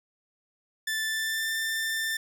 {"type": "tone with pitch glide", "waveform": "sawtooth", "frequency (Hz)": [1760, 1785.6], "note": ["A6", "A6"], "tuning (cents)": [0, 25], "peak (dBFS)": -24, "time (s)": [0.87, 2.17], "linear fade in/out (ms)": 5, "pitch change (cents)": 25, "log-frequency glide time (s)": [1.05, 1.52], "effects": []}